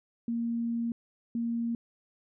sine tone bursts at uneven times, 233.1 Hz, A#3, in tune, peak -28 dBFS, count 2, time 0.28-0.92 / 1.35-1.75 s, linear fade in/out 2 ms, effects none

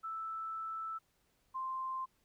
sine tone pair in turn, 1318.5 / 1046.7 Hz, E6 / C6, 0 / 0 cents, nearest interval major third, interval 400 cents, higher first, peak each -38 / -36 dBFS, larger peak second, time 0.03-0.99 / 1.54-2.06 s, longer first, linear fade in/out 20 ms, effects pink hiss -75 dBFS RMS until 2.24 s

